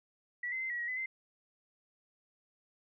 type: tone with pitch steps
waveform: sine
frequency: 1947 / 2059 / 2072 / 1924 / 1900 / 2013 / 2076 Hz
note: B6 / C7 / C7 / B6 / A#6 / B6 / C7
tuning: -25 / -28 / -17 / -46 / +33 / +33 / -14 cents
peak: -34 dBFS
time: 0.43-1.06 s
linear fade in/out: 5 ms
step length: 90 ms
effects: none